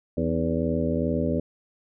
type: harmonic tone with a mistuned harmonic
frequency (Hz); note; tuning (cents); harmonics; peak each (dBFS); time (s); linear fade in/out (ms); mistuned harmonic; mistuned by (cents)
82.41; E2; 0; 1 / 2 / 3 / 4 / 5 / 6 / 7; -31 / -29 / -27 / -32 / -32 / -31 / -31; 0.17-1.4; 5; 4; -83
effects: none